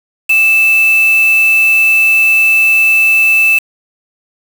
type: tone with quantisation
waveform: sine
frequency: 2637 Hz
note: E7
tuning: in tune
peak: -6 dBFS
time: 0.29-3.59 s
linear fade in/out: 10 ms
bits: 3
effects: none